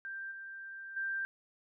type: tone with level steps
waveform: sine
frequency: 1577 Hz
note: G6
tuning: 10 cents sharp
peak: -39 / -43 / -33 dBFS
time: 0.05-1.25 s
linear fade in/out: 0 ms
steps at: 0.31 / 0.96 s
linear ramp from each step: 10 ms
effects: none